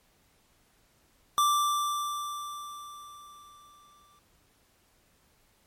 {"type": "tone with exponential decay", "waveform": "square", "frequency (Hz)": 1174.7, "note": "D6", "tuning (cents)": 0, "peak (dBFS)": -21, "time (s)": [1.38, 4.19], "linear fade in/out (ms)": 0, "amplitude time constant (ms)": 610, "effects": ["pink hiss -66 dBFS RMS until 5.66 s", "MP3 64 kbps"]}